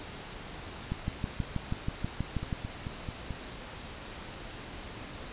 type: two click trains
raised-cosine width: 5 ms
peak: -18 / -23 dBFS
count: 11 / 5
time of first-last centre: 0.92-2.528 / 2.43-3.307 s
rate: 6.22 / 4.56 Hz
effects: pink hiss -43 dBFS RMS until 5.32 s + resampled to 8000 Hz